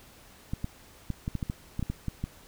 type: clicks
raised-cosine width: 5 ms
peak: -18 dBFS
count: 12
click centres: 0.535 / 0.644 / 1.103 / 1.279 / 1.353 / 1.428 / 1.499 / 1.794 / 1.827 / 1.9 / 2.083 / 2.24 s
effects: pink hiss -54 dBFS RMS until 2.47 s